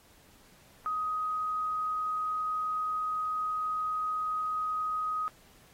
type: tone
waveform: sine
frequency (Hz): 1255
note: D#6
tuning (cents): +15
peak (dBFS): -29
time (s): 0.86-5.28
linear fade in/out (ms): 0
effects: pink hiss -60 dBFS RMS until 5.73 s + AAC 48 kbps